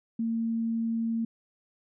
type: tone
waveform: sine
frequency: 227.9 Hz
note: A#3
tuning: 39 cents flat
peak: -26 dBFS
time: 0.19-1.25 s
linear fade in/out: 5 ms
effects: none